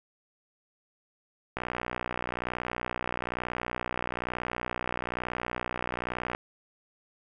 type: click train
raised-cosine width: 0.5 ms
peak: -16 dBFS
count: 293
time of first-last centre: 1.57-6.349 s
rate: 61.1 Hz
effects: none